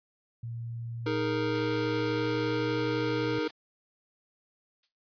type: tone with pitch glide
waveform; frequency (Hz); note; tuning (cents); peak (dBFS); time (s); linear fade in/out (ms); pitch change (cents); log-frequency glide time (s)
sine; 116.54 to 120.44; A#2 to B2; 0 to -43; -34; 0.43-3.39; 5; +57; 2.04-2.83
type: chord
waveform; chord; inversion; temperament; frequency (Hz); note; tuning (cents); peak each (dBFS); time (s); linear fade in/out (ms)
square; D# suspended fourth; none; just; 311.1 / 414.8 / 466.7; D#4 / G#4 / A#4; 0 / -2 / +2; -32 / -36 / -32; 1.06-3.48; 5
type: noise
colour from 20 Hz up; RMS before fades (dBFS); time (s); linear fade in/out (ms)
white; -44; 1.54-3.51; 5
type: noise with exponential decay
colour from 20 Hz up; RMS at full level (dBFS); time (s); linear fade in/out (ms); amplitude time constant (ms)
violet; -50; 4.83-4.96; 5; 27
effects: resampled to 11025 Hz